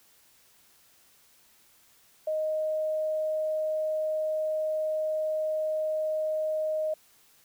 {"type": "tone", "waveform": "sine", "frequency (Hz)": 622.3, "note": "D#5", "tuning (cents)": 0, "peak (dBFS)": -26, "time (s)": [2.27, 6.94], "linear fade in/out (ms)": 5, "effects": ["white hiss -61 dBFS RMS until 7.44 s"]}